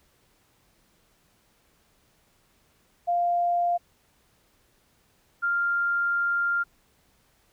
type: tone pair in turn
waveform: sine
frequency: 698 / 1396 Hz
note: F5 / F6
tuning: -1 / -1 cents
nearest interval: octave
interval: 1200 cents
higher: second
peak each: -21 / -22 dBFS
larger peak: first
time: 3.07-3.78 / 5.42-6.64 s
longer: second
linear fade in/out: 20 ms
effects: pink hiss -65 dBFS RMS until 7.52 s